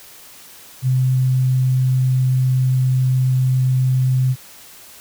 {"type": "tone", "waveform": "sine", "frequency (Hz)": 129.1, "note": "C3", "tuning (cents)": -23, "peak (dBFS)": -13, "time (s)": [0.82, 4.36], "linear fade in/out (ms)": 50, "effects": ["white hiss -42 dBFS RMS until 5 s"]}